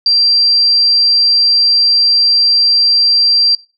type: tone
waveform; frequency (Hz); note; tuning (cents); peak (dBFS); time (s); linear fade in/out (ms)
sine; 4720; D8; +8; -7; 0.06-3.55; 2
effects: noise-tail reverb RT60 0.3 s tail -22 dB re dry